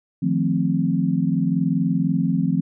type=chord; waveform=sine; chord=F dominant seventh; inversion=third; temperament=equal with one note detuned; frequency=155.56 / 176.24 / 220 / 261.6 Hz; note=Eb3 / F3 / A3 / C4; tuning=0 / +16 / 0 / 0 cents; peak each=-24 / -21 / -26 / -23 dBFS; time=0.22-2.61 s; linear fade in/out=10 ms; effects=none